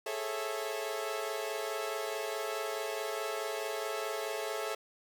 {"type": "chord", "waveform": "sawtooth", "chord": "A major seventh", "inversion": "third", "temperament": "equal with one note detuned", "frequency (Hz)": [415.3, 440, 547.4, 659.3], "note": ["G#4", "A4", "C#5", "E5"], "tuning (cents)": [0, 0, -22, 0], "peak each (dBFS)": [-37, -35, -37, -36], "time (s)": [0.06, 4.75], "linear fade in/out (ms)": 5, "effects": []}